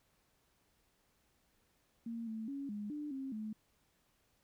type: tone with pitch steps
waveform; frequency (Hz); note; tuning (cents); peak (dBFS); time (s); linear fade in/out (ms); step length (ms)
sine; 230.7 / 221.1 / 278.3 / 207.4 / 296.7 / 268.1 / 215.8; A#3 / A3 / C#4 / G#3 / D4 / C4 / A3; -18 / +9 / +7 / -2 / +18 / +42 / -33; -39; 2.06-3.53; 5; 210
effects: pink hiss -75 dBFS RMS until 4.43 s